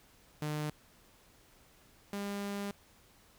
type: tone pair in turn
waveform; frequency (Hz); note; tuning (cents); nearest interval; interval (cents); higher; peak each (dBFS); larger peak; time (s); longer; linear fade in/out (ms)
sawtooth; 150.9 / 201.4; D3 / G3; +47 / +47; perfect fourth; 500; second; -30 / -32; first; 0.42-0.7 / 2.13-2.71; second; 2
effects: pink hiss -63 dBFS RMS until 3.38 s